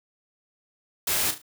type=noise with echo; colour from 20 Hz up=white; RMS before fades=-25 dBFS; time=1.07-1.31 s; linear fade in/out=5 ms; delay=36 ms; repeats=3; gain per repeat=-9 dB; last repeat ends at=1.418 s; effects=none